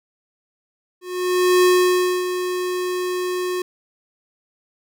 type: tone with ADSR envelope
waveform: square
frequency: 362.8 Hz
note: F#4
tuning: 34 cents flat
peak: -12 dBFS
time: 1.01-3.62 s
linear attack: 620 ms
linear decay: 610 ms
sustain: -10 dB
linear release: 3 ms
effects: none